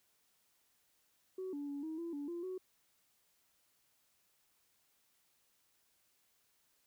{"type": "tone with pitch steps", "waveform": "sine", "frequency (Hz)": [374.9, 287.1, 283.7, 317.3, 337.5, 287.1, 343.9, 371.5], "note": ["F#4", "D4", "C#4", "D#4", "E4", "D4", "F4", "F#4"], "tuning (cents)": [23, -39, 40, 34, 41, -39, -27, 7], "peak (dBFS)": -38, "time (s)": [1.38, 2.58], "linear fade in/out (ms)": 5, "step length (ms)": 150, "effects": ["tanh soft clip ceiling -36 dBFS", "white hiss -75 dBFS RMS until 6.86 s"]}